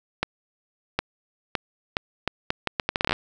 accelerating click train, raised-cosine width 0.3 ms, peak -6 dBFS, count 17, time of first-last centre 0.23-3.129 s, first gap 760 ms, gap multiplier 0.74, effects none

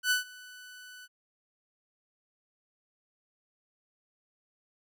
sawtooth tone with ADSR envelope, 1494 Hz, F#6, 16 cents sharp, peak -19 dBFS, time 0.03-1.08 s, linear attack 78 ms, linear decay 130 ms, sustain -24 dB, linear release 40 ms, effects none

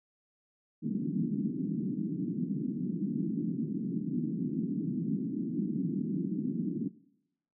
pink band-pass noise, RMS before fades -33 dBFS, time 0.82-6.89 s, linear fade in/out 20 ms, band 160 to 310 Hz, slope 48 dB/octave, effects noise-tail reverb RT60 0.8 s tail -19 dB re dry

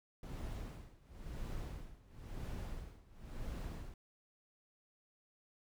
brown noise with tremolo, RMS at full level -42 dBFS, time 0.23-3.94 s, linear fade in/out 2 ms, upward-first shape sine, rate 0.97 Hz, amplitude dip 90%, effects none

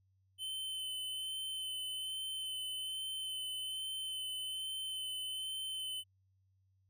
square tone with vibrato, 3056 Hz, G7, 45 cents flat, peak -39 dBFS, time 0.38-6.04 s, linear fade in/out 50 ms, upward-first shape sine, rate 1.2 Hz, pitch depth 13 cents each way, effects added 95 Hz sine -70 dBFS peak until 6.89 s

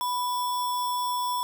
sine tone with sample-and-hold, 987.8 Hz, B5, in tune, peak -25 dBFS, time 0.01-1.43 s, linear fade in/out 0 ms, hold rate 4410 Hz, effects none

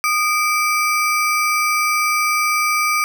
square ring-modulated tone, 1776 Hz, A6, 16 cents sharp, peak -13 dBFS, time 0.04-3.04 s, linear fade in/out 0 ms, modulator 546 Hz, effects none

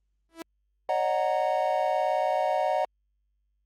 sawtooth tone with exponential growth, 329.6 Hz, E4, in tune, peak -29 dBFS, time 0.29-0.42 s, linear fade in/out 1 ms, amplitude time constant 28 ms
triangle chord, D# minor seventh, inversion third, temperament equal with one note detuned, 554.4 / 613 / 740 / 932.3 Hz, C#5 / D#5 / F#5 / A#5, 0 / -26 / 0 / 0 cents, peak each -29 / -26 / -25 / -30 dBFS, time 0.89-2.85 s, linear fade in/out 2 ms
effects added 50 Hz sine -70 dBFS peak until 3.65 s + Opus 24 kbps

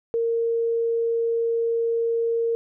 sine tone, 461.6 Hz, A#4, 17 cents flat, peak -20 dBFS, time 0.14-2.55 s, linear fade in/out 0 ms, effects none

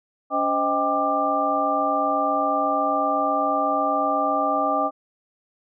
sine tone cluster, 282.4 / 519 / 627 / 793 / 1186 Hz, C#4 / C5 / D#5 / G5 / D6, +32 / -14 / +13 / +20 / +17 cents, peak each -28 / -31 / -25 / -25 / -23 dBFS, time 0.3-4.91 s, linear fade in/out 50 ms, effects none

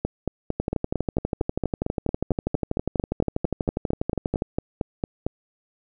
two click trains, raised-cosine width 2 ms, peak -10 / -10 dBFS, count 24 / 48, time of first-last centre 0.05-5.265 / 0.6-4.421 s, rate 4.41 / 12.3 Hz, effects none

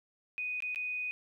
sine tone with dropouts, 2489 Hz, D#7, in tune, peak -33 dBFS, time 0.38-1.11 s, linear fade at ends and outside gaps 0 ms, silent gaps 0.604-0.623 / 0.747-0.759 s, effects 12-bit

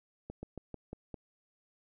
slowing click train, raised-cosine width 2 ms, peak -28 dBFS, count 6, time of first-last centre 0.3-1.142 s, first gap 130 ms, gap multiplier 1.13, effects none

